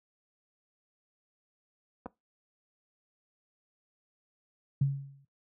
clicks, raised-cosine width 1 ms, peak -26 dBFS, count 2, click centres 2.059 / 2.063 s
sine tone with exponential decay, 138.5 Hz, C#3, 1 cent flat, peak -20 dBFS, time 4.81-5.25 s, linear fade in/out 5 ms, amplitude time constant 94 ms
effects noise-tail reverb RT60 0.2 s tail -20 dB re dry + high-pass 80 Hz 12 dB/octave

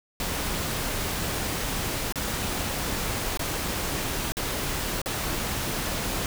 pink noise with dropouts, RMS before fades -29 dBFS, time 0.2-6.26 s, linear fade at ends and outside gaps 1 ms, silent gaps 2.124-2.157 / 3.373-3.393 / 4.321-4.369 / 5.017-5.059 s, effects none

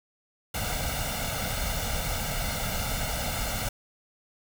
pink noise with comb filter, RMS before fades -30 dBFS, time 0.54-3.69 s, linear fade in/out 5 ms, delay 1.4 ms, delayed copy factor +0.8, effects none

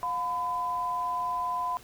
sine tone pair together, 711.3 / 1008 Hz, F5 / B5, +32 / +35 cents, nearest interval tritone, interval 603 cents, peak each -35 / -28 dBFS, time 0.03-1.77 s, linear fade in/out 0 ms, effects pink hiss -52 dBFS RMS until 1.83 s

